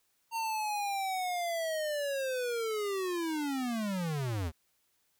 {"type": "linear sweep", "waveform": "square", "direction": "down", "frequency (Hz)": [919, 74.7], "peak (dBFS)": -32, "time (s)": [0.31, 4.52], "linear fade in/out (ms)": 50, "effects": ["white hiss -74 dBFS RMS until 5.19 s"]}